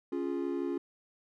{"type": "chord", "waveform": "triangle", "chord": "Db major", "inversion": "none", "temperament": "equal", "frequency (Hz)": [277.2, 349.2, 415.3], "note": ["Db4", "F4", "Ab4"], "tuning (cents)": [0, 0, 0], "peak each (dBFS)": [-33, -32, -37], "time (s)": [0.12, 0.78], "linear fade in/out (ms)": 5, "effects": []}